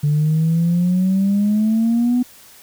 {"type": "exponential sweep", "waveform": "sine", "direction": "up", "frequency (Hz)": [145.4, 250], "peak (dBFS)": -12, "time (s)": [0.03, 2.23], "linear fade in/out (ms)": 10, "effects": ["tanh soft clip ceiling -10 dBFS", "white hiss -45 dBFS RMS until 2.62 s"]}